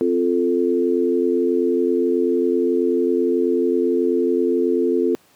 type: chord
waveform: sine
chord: F major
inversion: second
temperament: equal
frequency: 261.6 / 349.2 / 440 Hz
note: C4 / F4 / A4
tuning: 0 / 0 / 0 cents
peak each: -21 / -19 / -20 dBFS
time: 0.01-5.15 s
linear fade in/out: 0 ms
effects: pink hiss -55 dBFS RMS until 5.35 s + high-pass 150 Hz 12 dB/octave